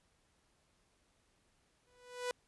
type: tone with exponential growth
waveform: sawtooth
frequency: 493.9 Hz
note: B4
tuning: in tune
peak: -29 dBFS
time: 1.87-2.31 s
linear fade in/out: 0 ms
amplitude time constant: 94 ms
effects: pink hiss -74 dBFS RMS until 2.47 s + resampled to 24000 Hz